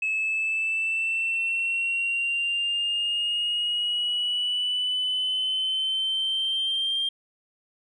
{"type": "exponential sweep", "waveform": "sine", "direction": "up", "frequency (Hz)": [2590, 3194], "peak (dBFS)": -22, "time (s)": [0.02, 7.09], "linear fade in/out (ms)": 5, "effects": ["tanh soft clip ceiling -20 dBFS"]}